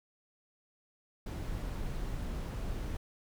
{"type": "noise", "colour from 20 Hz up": "brown", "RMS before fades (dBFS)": -37, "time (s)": [1.26, 2.97], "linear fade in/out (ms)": 5, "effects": []}